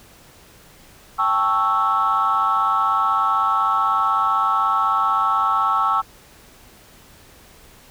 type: chord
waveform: sine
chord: A dominant seventh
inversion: third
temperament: equal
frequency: 784 / 880 / 1108.7 / 1318.5 Hz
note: G5 / A5 / C#6 / E6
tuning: 0 / 0 / 0 / 0 cents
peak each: -24 / -24 / -20 / -18 dBFS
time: 1.18-6.02 s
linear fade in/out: 20 ms
effects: tanh soft clip ceiling -9 dBFS + pink hiss -48 dBFS RMS until 7.9 s